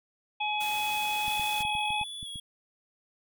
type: harmonic tone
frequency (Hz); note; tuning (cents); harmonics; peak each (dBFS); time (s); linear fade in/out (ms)
844; G#5; +28; 1 / 3 / 4; -30 / -32 / -35; 0.4-2.04; 10
type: noise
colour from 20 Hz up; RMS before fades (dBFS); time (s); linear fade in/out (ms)
white; -40; 0.6-1.63; 10
type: tone with vibrato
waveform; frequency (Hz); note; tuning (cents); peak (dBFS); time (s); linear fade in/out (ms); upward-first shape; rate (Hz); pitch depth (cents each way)
square; 3382; G#7; +31; -38; 1.26-2.4; 5; square; 1.5; 26
type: clicks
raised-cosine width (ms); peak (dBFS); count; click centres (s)
5; -32; 9; 1.281 / 1.396 / 1.607 / 1.651 / 1.752 / 1.905 / 2.013 / 2.229 / 2.358
effects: none